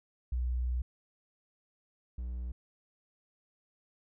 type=tone pair in turn; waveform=sine / triangle; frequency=61.6 / 60.96 Hz; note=B1 / B1; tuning=-4 / -22 cents; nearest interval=unison; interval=18 cents; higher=first; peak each=-29 / -33 dBFS; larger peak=first; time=0.32-0.82 / 2.18-2.52 s; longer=first; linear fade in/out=5 ms; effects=none